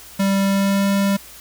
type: tone with pitch glide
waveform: square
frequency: 196 to 198.05 Hz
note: G3 to G3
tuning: 0 to +18 cents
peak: -16 dBFS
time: 0.19-1.17 s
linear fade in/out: 10 ms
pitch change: +18 cents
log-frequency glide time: 0.41-0.88 s
effects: added 60 Hz sine -51 dBFS peak until 1.4 s + white hiss -41 dBFS RMS until 1.4 s